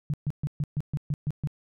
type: tone bursts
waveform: sine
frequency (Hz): 146.83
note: D3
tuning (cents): 0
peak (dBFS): -24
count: 9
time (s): 0.1-1.473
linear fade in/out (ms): 0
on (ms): 37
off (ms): 130
effects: none